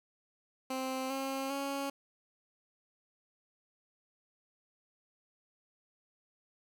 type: tone with pitch steps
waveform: 15% pulse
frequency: 261.6 / 269.3 / 277.2 Hz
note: C4 / C#4 / C#4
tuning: 0 / -50 / 0 cents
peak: -28 dBFS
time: 0.7-1.9 s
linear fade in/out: 5 ms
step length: 400 ms
effects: none